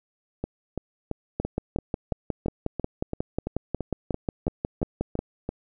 two click trains, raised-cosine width 2 ms, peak -15 / -12 dBFS, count 16 / 22, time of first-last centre 0.44-5.491 / 1.4-5.191 s, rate 2.97 / 5.54 Hz, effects none

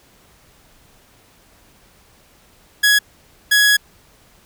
sawtooth tone bursts at uneven times, 1673 Hz, G#6, 12 cents sharp, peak -7 dBFS, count 2, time 2.83-2.99 / 3.51-3.77 s, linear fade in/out 10 ms, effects pink hiss -52 dBFS RMS until 4.45 s

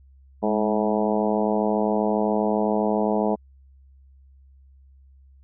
harmonic tone with a mistuned harmonic, 107.5 Hz, A2, 40 cents flat, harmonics 2 / 3 / 4 / 5 / 6 / 7 / 8 / 9, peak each -24 / -30 / -26 / -29 / -27 / -30 / -31 / -34 dBFS, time 0.42-3.36 s, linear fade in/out 20 ms, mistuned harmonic 2, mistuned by -46 cents, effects added 67 Hz sine -49 dBFS peak until 5.43 s

